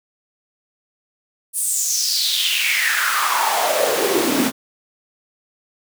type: noise with high-pass filter sweep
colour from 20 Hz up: pink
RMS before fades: -19 dBFS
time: 1.53-4.52 s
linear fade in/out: 50 ms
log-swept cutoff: 10000 to 230 Hz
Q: 5.1
effects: none